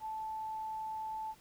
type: tone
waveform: sine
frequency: 875 Hz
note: A5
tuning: 10 cents flat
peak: -37 dBFS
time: 0-1.35 s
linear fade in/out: 50 ms
effects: pink hiss -62 dBFS RMS until 1.4 s